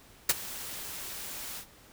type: noise with ADSR envelope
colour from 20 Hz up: white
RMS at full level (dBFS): -21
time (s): 0.29-1.66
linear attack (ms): 6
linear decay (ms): 31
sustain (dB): -19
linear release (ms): 86
effects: pink hiss -56 dBFS RMS until 1.92 s